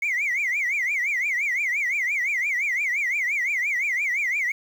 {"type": "tone with vibrato", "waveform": "sine", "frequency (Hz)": 2147, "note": "C7", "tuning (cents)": 44, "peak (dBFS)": -20, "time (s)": [0.02, 4.52], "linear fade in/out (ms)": 5, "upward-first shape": "triangle", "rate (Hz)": 5.8, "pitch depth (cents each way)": 230, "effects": ["tanh soft clip ceiling -19 dBFS", "8-bit"]}